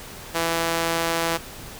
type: tone with high-pass filter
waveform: sawtooth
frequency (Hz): 166.2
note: E3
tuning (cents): +15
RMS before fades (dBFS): -24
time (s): 0.34-1.38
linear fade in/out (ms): 20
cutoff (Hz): 500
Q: 0.68
effects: pink hiss -39 dBFS RMS until 1.79 s